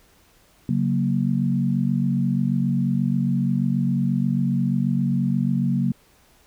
sine chord, F# major, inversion second, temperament equal, 138.59 / 185 / 233.1 Hz, C#3 / F#3 / A#3, 0 / 0 / 0 cents, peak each -23 dBFS, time 0.69-5.92 s, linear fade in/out 2 ms, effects pink hiss -57 dBFS RMS until 6.46 s

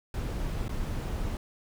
brown noise with dropouts, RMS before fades -32 dBFS, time 0.14-1.37 s, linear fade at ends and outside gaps 2 ms, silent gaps 0.682-0.692 s, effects none

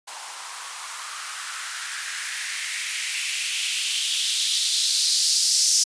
violet noise with band-pass filter sweep, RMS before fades -25 dBFS, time 0.07-5.84 s, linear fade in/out 10 ms, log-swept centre 850 to 5500 Hz, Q 3.1, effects resampled to 22050 Hz

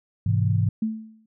sine chord, Ab augmented, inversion none, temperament equal with one note detuned, 103.83 / 127.83 / 164.81 Hz, Ab2 / C3 / E3, 0 / -40 / 0 cents, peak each -20 / -25 / -26 dBFS, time 0.26-0.69 s, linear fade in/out 5 ms
sine tone with exponential decay, 220 Hz, A3, in tune, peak -19 dBFS, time 0.82-1.26 s, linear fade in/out 5 ms, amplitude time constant 95 ms
effects none

